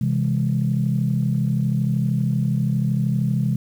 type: chord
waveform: sine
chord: C augmented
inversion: none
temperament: just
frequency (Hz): 130.81 / 163.52 / 204.4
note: C3 / E3 / G#3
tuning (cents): 0 / -14 / -27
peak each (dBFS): -20 / -23 / -23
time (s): 0.01-3.56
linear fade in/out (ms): 5
effects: tanh soft clip ceiling -9 dBFS + 8-bit